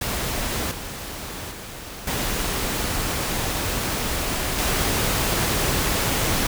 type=noise with level steps; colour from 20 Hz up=pink; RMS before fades=-26 / -33 / -36 / -25 / -22 dBFS; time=0.01-6.47 s; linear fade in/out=5 ms; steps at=0.71 / 1.51 / 2.07 / 4.58 s; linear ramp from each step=5 ms; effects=none